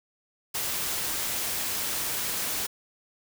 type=noise; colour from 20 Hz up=white; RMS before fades=-30 dBFS; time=0.54-2.67 s; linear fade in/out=10 ms; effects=none